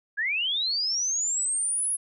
sine linear sweep, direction up, 1600 to 10680 Hz, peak -24 dBFS, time 0.17-1.97 s, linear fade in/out 20 ms, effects none

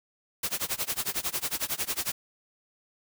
white noise with tremolo, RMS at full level -28 dBFS, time 0.43-2.12 s, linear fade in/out 5 ms, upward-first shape sine, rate 11 Hz, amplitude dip 95%, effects none

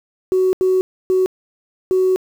sine tone bursts at uneven times, 373.1 Hz, F#4, 14 cents sharp, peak -11 dBFS, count 4, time 0.32-0.53 / 0.61-0.81 / 1.1-1.26 / 1.91-2.16 s, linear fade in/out 0 ms, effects tanh soft clip ceiling -8 dBFS + 7-bit

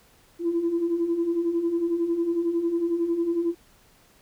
sine beating tone pair, 330 / 341 Hz, E4 / F4, +2 / -41 cents, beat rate 11 Hz, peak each -29 / -22 dBFS, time 0.39-3.55 s, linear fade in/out 50 ms, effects tanh soft clip ceiling -16 dBFS + pink hiss -58 dBFS RMS until 4.21 s

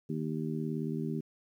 harmonic tone, 78.2 Hz, D#2, 9 cents sharp, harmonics 2 / 3 / 4 / 5, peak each -35 / -36 / -40 / -40 dBFS, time 0.09-1.21 s, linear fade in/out 10 ms, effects 11-bit

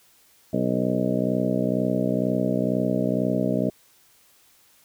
harmonic tone with a mistuned harmonic, 62.1 Hz, B1, 10 cents sharp, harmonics 2 / 3 / 4 / 5 / 6 / 7 / 8 / 9 / 10, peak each -31 / -26 / -26 / -30 / -39 / -32 / -32 / -32 / -29 dBFS, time 0.53-3.7 s, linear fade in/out 5 ms, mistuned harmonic 6, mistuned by +27 cents, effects white hiss -58 dBFS RMS until 4.84 s

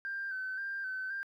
sine tone with vibrato, 1557 Hz, G6, 12 cents flat, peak -34 dBFS, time 0.05-1.23 s, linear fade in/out 0 ms, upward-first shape square, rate 1.9 Hz, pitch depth 35 cents each way, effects tanh soft clip ceiling -30 dBFS + 12-bit

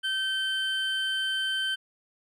triangle tone pair together, 1547 / 3094 Hz, G6 / G7, -23 / -23 cents, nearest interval octave, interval 1200 cents, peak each -28 / -27 dBFS, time 0.03-1.76 s, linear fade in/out 20 ms, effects none

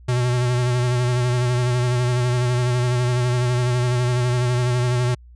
square tone with vibrato, 123.47 Hz, B2, in tune, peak -18 dBFS, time 0.08-5.15 s, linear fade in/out 10 ms, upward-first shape sine, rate 12 Hz, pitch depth 33 cents each way, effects added 60 Hz sine -42 dBFS peak until 5.35 s + resampled to 22050 Hz

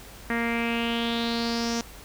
sawtooth tone with low-pass filter sweep, 233.1 Hz, A#3, in tune, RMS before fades -27 dBFS, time 0.3-1.81 s, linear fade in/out 2 ms, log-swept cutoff 1900 to 6000 Hz, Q 5.1, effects added 50 Hz sine -48 dBFS peak until 2.04 s + pink hiss -46 dBFS RMS until 2.04 s

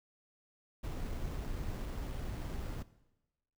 brown noise with sample-and-hold, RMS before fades -39 dBFS, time 0.83-2.83 s, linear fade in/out 10 ms, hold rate 6300 Hz, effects noise-tail reverb RT60 1.0 s tail -18 dB re dry

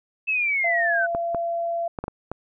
sine linear sweep, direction down, 2637 to 1470 Hz, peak -20 dBFS, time 0.27-1.07 s, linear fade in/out 20 ms
sine tone with pitch glide, 683 to 679.1 Hz, F5 to F5, -39 to -49 cents, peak -23 dBFS, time 0.64-1.88 s, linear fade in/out 5 ms, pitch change -10 cents, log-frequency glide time 0.76-1.6 s
clicks, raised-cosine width 1 ms, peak -15 dBFS, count 6, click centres 1.149 / 1.347 / 1.988 / 2.04 / 2.081 / 2.316 s
effects none

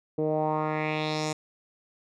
10% pulse tone with low-pass filter sweep, 154.3 Hz, D#3, 14 cents flat, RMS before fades -28 dBFS, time 0.18-1.33 s, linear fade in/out 5 ms, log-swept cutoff 420 to 7400 Hz, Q 2.7, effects none

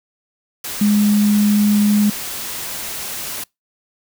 sine tone in noise, 207.7 Hz, G#3, in tune, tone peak -11 dBFS, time 0.81-2.1 s, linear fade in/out 5 ms, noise white, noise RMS -27 dBFS, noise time 0.64-3.44 s, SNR +13 dB, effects noise-tail reverb RT60 0.2 s tail -26 dB re dry

